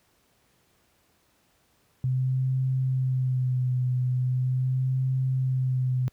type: tone with vibrato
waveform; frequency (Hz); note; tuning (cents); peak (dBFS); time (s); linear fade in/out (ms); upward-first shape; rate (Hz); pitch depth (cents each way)
sine; 128.4; C3; -32; -22; 2.04-6.08; 0; sine; 0.4; 31
effects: pink hiss -66 dBFS RMS until 6.12 s + high-pass 60 Hz 12 dB/octave